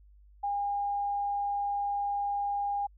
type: tone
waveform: sine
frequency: 810 Hz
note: G#5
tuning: 43 cents flat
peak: -28 dBFS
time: 0.43-2.87 s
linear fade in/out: 10 ms
effects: added 50 Hz sine -54 dBFS peak until 2.97 s